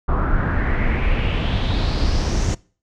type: noise with low-pass filter sweep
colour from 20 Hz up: brown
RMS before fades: -19 dBFS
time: 0.08-2.55 s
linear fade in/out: 10 ms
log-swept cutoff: 1200 to 6800 Hz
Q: 4
effects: noise-tail reverb RT60 0.4 s tail -23 dB re dry